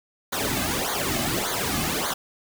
pink noise with flanger, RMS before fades -26 dBFS, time 0.32-2.14 s, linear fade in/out 10 ms, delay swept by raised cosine 0.37 to 2.17 ms, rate 1.7 Hz, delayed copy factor -0.9, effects none

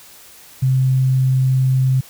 sine tone, 130.81 Hz, C3, in tune, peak -12 dBFS, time 0.62-2.01 s, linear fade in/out 10 ms, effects white hiss -43 dBFS RMS until 2.09 s

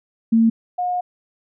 sine tone pair in turn, 226.6 / 719.4 Hz, A#3 / F#5, -49 / -49 cents, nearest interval octave + minor sixth, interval 2000 cents, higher second, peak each -11 / -19 dBFS, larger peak first, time 0.32-0.5 / 0.78-1.01 s, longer second, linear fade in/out 10 ms, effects none

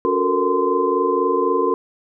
sine tone cluster, 282.4 / 366.5 / 443.6 / 467.5 / 1033 Hz, C#4 / F#4 / A4 / A#4 / C6, +32 / -16 / +14 / +5 / -22 cents, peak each -25 / -21 / -22 / -22 / -21 dBFS, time 0.05-1.74 s, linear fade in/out 0 ms, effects none

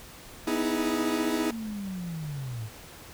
40% pulse chord, E major seventh, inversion second, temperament equal with one note detuned, 246.9 / 311.1 / 326 / 415.3 Hz, B3 / D#4 / E4 / G#4, 0 / 0 / -19 / 0 cents, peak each -31 / -29 / -30 / -32 dBFS, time 0.47-1.51 s, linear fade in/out 5 ms
sine linear sweep, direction down, 234.7 to 103.83 Hz, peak -32 dBFS, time 1.49-2.7 s, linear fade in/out 50 ms
effects pink hiss -47 dBFS RMS until 3.13 s

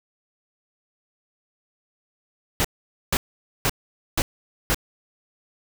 pink noise bursts, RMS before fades -21 dBFS, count 5, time 2.6-4.745 s, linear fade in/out 0 ms, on 45 ms, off 480 ms, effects none

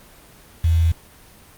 sine tone with quantisation, 82.4 Hz, E2, in tune, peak -13 dBFS, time 0.64-0.92 s, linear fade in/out 5 ms, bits 6, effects pink hiss -47 dBFS RMS until 1.57 s + Opus 24 kbps

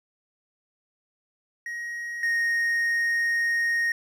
triangle tone pair in turn, 1888 / 1862 Hz, A#6 / A#6, +22 / -2 cents, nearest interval unison, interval 24 cents, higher first, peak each -29 / -20 dBFS, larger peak second, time 1.66-2.23 / 2.23-3.92 s, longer second, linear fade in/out 2 ms, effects none

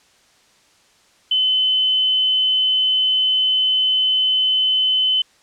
sine tone, 3040 Hz, F#7, 46 cents sharp, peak -14 dBFS, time 1.31-5.22 s, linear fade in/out 5 ms, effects white hiss -55 dBFS RMS until 5.42 s + low-pass 7000 Hz 12 dB/octave

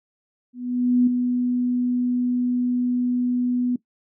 sine tone with ADSR envelope, 246.9 Hz, B3, in tune, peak -13 dBFS, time 0.53-3.76 s, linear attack 540 ms, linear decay 6 ms, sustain -6 dB, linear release 4 ms, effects noise-tail reverb RT60 0.1 s tail -18 dB re dry

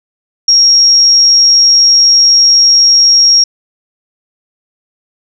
sine tone, 5588 Hz, F8, in tune, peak -3 dBFS, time 0.48-3.44 s, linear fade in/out 5 ms, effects none

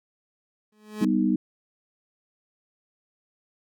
30% pulse tone with exponential growth, 212.6 Hz, G#3, 41 cents sharp, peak -23 dBFS, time 0.72-1.05 s, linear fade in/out 5 ms, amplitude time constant 71 ms
sine chord, G augmented, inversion none, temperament equal, 196 / 246.9 / 311.1 Hz, G3 / B3 / D#4, 0 / 0 / 0 cents, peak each -24 dBFS, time 1.01-1.36 s, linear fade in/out 5 ms
effects none

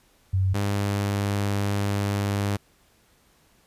sine / sawtooth tone pair in turn, 94.8 / 100.88 Hz, F#2 / G#2, +43 / -50 cents, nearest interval minor second, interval 107 cents, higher second, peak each -19 dBFS, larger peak neither, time 0.33-0.54 / 0.54-2.57 s, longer second, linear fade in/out 10 ms, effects pink hiss -61 dBFS RMS until 3.66 s + resampled to 32000 Hz

